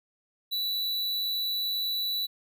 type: tone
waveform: square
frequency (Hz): 3951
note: B7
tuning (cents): 0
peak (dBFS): -28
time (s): 0.51-2.27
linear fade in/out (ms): 20
effects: none